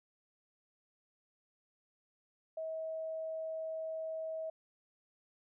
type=tone; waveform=sine; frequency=641 Hz; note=E5; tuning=49 cents flat; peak=-37 dBFS; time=2.57-4.5 s; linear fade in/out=5 ms; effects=none